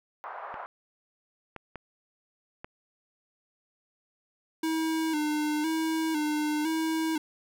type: band-pass noise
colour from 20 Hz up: white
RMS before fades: -40 dBFS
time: 0.24-0.66 s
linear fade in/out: 0 ms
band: 670 to 1200 Hz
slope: 24 dB/octave
type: clicks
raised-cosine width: 0.5 ms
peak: -24 dBFS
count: 4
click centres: 0.542 / 1.563 / 1.757 / 2.645 s
type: tone with vibrato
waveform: square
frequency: 311 Hz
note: D#4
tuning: 1 cent flat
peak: -27 dBFS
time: 4.63-7.18 s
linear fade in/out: 5 ms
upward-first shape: square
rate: 0.99 Hz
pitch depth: 54 cents each way
effects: none